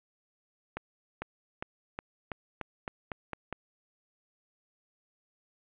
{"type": "accelerating click train", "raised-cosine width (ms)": 0.5, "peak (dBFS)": -20, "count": 10, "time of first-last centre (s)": [0.77, 3.527], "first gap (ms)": 450, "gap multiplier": 0.9, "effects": ["resampled to 8000 Hz", "9-bit"]}